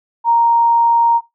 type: tone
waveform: sine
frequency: 932.3 Hz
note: A#5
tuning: in tune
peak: -9 dBFS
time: 0.24-1.21 s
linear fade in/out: 50 ms
effects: noise-tail reverb RT60 0.2 s tail -20 dB re dry